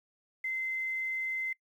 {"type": "tone with quantisation", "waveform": "sine", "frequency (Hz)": 2067, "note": "C7", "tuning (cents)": -22, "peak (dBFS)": -31, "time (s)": [0.44, 1.53], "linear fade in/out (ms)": 5, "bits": 10, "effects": ["noise-tail reverb RT60 0.1 s tail -24 dB re dry"]}